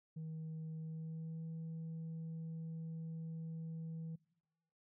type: tone with pitch glide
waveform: sine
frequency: 159.1 to 162.44 Hz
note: D#3 to E3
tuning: +39 to -25 cents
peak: -40 dBFS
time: 0.16-4.16 s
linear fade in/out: 10 ms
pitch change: +36 cents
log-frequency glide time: 0.78-1.44 s
effects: noise-tail reverb RT60 1.0 s tail -25 dB re dry + tanh soft clip ceiling -41 dBFS